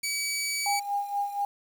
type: tone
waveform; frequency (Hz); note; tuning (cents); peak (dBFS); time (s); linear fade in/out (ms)
15% pulse; 2280; C#7; +48; -21; 0.03-0.8; 10
type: tone with tremolo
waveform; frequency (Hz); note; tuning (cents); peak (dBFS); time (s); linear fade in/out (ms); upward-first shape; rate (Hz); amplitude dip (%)
sine; 810; G#5; -43; -24; 0.66-1.45; 2; sine; 4.2; 70
effects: 8-bit